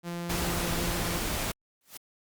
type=tone; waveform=sawtooth; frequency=172.3 Hz; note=F3; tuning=23 cents flat; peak=-29 dBFS; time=0.03-1.22 s; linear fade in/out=50 ms
type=noise; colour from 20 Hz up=pink; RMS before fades=-31 dBFS; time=0.29-1.52 s; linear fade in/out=10 ms
type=noise with exponential growth; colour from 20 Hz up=white; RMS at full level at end=-38 dBFS; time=1.81-1.97 s; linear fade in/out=1 ms; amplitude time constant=34 ms
effects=Opus 48 kbps